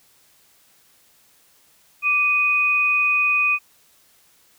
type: tone pair together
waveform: sine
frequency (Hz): 1174.7 / 2489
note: D6 / D#7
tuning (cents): 0 / 0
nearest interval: octave + minor second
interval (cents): 1300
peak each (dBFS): -26 / -16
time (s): 2.02-3.59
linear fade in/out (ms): 50
effects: white hiss -57 dBFS RMS until 4.58 s